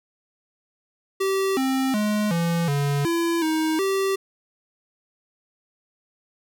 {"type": "tone with pitch steps", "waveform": "square", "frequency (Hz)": [386.7, 264.4, 210.3, 169, 142.4, 337, 315.6, 388.2], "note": ["G4", "C4", "G#3", "E3", "C#3", "E4", "D#4", "G4"], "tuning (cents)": [-24, 18, 22, 43, 47, 38, 25, -17], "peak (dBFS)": -21, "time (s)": [1.2, 4.16], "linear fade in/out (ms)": 10, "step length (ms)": 370, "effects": []}